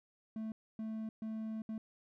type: tone bursts at uneven times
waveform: triangle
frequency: 220 Hz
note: A3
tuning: in tune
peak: -36 dBFS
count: 4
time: 0.36-0.52 / 0.79-1.09 / 1.22-1.62 / 1.69-1.78 s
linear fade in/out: 2 ms
effects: none